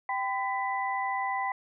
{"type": "tone cluster", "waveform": "sine", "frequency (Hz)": [782, 1012, 1987], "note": ["G5", "B5", "B6"], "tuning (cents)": [-4, 42, 10], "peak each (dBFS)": [-31, -32, -34], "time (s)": [0.09, 1.52], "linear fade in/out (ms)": 2, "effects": []}